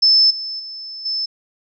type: tone with level steps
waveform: sine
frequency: 5260 Hz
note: E8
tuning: 5 cents flat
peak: -9 / -24 / -29 / -19 dBFS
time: 0.02-1.26 s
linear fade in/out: 10 ms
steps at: 0.3 / 0.59 / 1.05 s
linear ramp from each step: 10 ms
effects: none